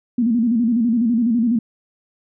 sine tone with vibrato, 233.1 Hz, A#3, in tune, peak -14 dBFS, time 0.18-1.59 s, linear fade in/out 5 ms, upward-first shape square, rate 12 Hz, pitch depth 86 cents each way, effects none

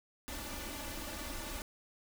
pink noise with comb filter, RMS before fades -42 dBFS, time 0.28-1.62 s, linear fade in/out 0 ms, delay 3.4 ms, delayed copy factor +0.95, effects none

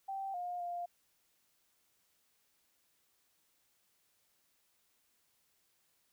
sine tone with pitch steps, 779 / 711 / 700 Hz, G5 / F5 / F5, -11 / +31 / +4 cents, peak -37 dBFS, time 0.08-0.86 s, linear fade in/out 10 ms, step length 260 ms, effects white hiss -75 dBFS RMS until 6.12 s

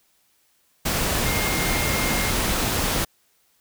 sine tone in noise, 2125 Hz, C7, 26 cents sharp, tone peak -29 dBFS, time 1.25-2.31 s, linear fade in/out 10 ms, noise pink, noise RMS -23 dBFS, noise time 0.85-3.05 s, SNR -9 dB, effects white hiss -64 dBFS RMS until 3.6 s

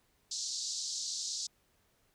pink band-pass noise, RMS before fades -38 dBFS, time 0.31-1.47 s, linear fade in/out 5 ms, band 4100 to 7400 Hz, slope 48 dB/octave, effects pink hiss -72 dBFS RMS until 2.14 s

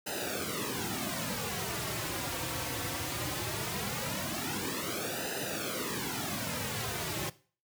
pink noise with flanger, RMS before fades -35 dBFS, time 0.06-7.3 s, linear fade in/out 10 ms, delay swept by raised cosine 0.89 to 4.89 ms, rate 0.19 Hz, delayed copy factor -0.85, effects noise-tail reverb RT60 0.4 s tail -18 dB re dry + high-pass 100 Hz 12 dB/octave

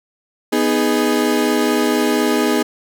35% pulse chord, G# minor, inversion first, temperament equal, 246.9 / 311.1 / 415.3 Hz, B3 / D#4 / G#4, 0 / 0 / 0 cents, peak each -17 dBFS, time 0.52-2.63 s, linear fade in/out 10 ms, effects none

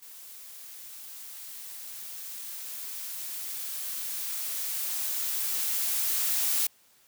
blue noise with level ramp, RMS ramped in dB -47 to -26 dBFS, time 0.02-6.67 s, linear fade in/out 5 ms, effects white hiss -62 dBFS RMS until 7.07 s + high-pass 80 Hz 12 dB/octave

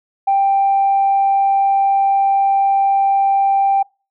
sine tone, 787 Hz, G5, 7 cents sharp, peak -10 dBFS, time 0.27-3.83 s, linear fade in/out 10 ms, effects noise-tail reverb RT60 0.3 s tail -25 dB re dry + tanh soft clip ceiling -7 dBFS

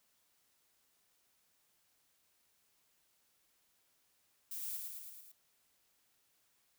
violet noise with echo, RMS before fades -43 dBFS, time 4.51-4.77 s, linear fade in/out 5 ms, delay 110 ms, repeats 5, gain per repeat -3 dB, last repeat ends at 5.32 s, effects white hiss -75 dBFS RMS until 6.78 s

